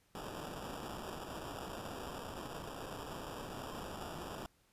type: noise with sample-and-hold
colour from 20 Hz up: white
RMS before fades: -45 dBFS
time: 0.15-4.46 s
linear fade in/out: 0 ms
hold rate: 2100 Hz
effects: pink hiss -72 dBFS RMS until 4.72 s + resampled to 32000 Hz